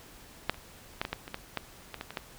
clicks, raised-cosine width 0.3 ms, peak -9 / -30 / -13 / -17 / -15 / -25 / -18 / -14 / -21 / -20 / -24 / -16 dBFS, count 12, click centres 0.496 / 0.544 / 1.015 / 1.051 / 1.13 / 1.279 / 1.344 / 1.573 / 1.943 / 2.011 / 2.106 / 2.172 s, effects pink hiss -52 dBFS RMS until 2.38 s

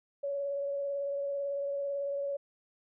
sine tone with vibrato, 562 Hz, C#5, 24 cents sharp, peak -31 dBFS, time 0.23-2.37 s, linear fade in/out 10 ms, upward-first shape triangle, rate 18 Hz, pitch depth 21 cents each way, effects none

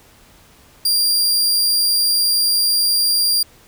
sawtooth tone, 4773 Hz, D8, 27 cents sharp, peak -11 dBFS, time 0.85-3.43 s, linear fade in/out 5 ms, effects pink hiss -49 dBFS RMS until 3.67 s

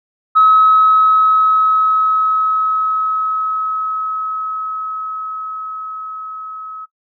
sine tone with level ramp, 1283 Hz, E6, 47 cents flat, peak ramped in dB -5 to -27 dBFS, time 0.35-6.86 s, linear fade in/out 20 ms, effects noise-tail reverb RT60 0.1 s tail -18 dB re dry + tanh soft clip ceiling -1 dBFS

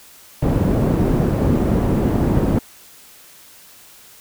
white low-pass noise, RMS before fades -17 dBFS, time 0.42-2.59 s, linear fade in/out 5 ms, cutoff 290 Hz, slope 12 dB/octave, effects white hiss -45 dBFS RMS until 4.2 s

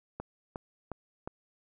click train, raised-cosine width 1 ms, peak -23 dBFS, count 4, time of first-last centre 0.2-1.275 s, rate 2.79 Hz, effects none

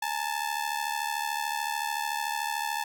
sawtooth ring-modulated tone, 875 Hz, A5, 10 cents flat, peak -22 dBFS, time 0.02-2.84 s, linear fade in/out 5 ms, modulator 36.8 Hz, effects none

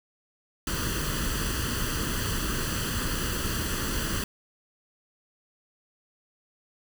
pink noise with comb filter, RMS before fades -29 dBFS, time 0.67-4.24 s, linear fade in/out 2 ms, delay 0.66 ms, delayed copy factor +0.75, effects none

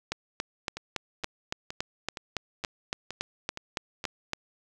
two click trains, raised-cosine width 0.2 ms, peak -19 / -12 dBFS, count 8 / 16, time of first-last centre 0.77-4.041 / 0.12-4.333 s, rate 2.14 / 3.56 Hz, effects none

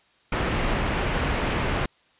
pink low-pass noise, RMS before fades -25 dBFS, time 0.32-1.86 s, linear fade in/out 5 ms, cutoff 3000 Hz, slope 24 dB/octave, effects white hiss -61 dBFS RMS until 2.19 s + resampled to 8000 Hz

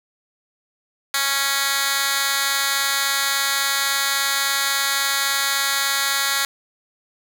10% pulse tone with high-pass filter, 276.4 Hz, C#4, 5 cents flat, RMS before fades -21 dBFS, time 1.14-6.45 s, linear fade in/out 2 ms, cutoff 2100 Hz, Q 0.83, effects none

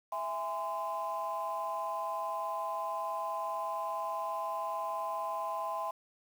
sine chord, E augmented, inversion none, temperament just, 659.3 / 824.1 / 1030.1 Hz, E5 / G#5 / B#5, 0 / -14 / -27 cents, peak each -38 / -38 / -35 dBFS, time 0.12-5.91 s, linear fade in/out 5 ms, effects tanh soft clip ceiling -26 dBFS + 9-bit

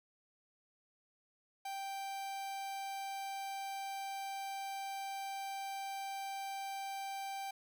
45% pulse tone, 784 Hz, G5, in tune, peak -40 dBFS, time 1.65-7.51 s, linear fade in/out 5 ms, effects none

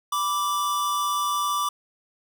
square tone pair together, 987 / 1169.4 Hz, B5 / D6, -1 / -8 cents, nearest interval minor third, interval 293 cents, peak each -32 / -24 dBFS, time 0.12-1.69 s, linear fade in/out 5 ms, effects 9-bit

